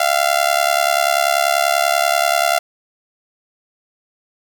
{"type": "tone with amplitude modulation", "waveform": "sawtooth", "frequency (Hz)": 690, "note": "F5", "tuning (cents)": -21, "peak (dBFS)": -6, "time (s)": [0, 2.59], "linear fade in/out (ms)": 5, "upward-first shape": "sine", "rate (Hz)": 70.3, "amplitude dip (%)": 90, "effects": []}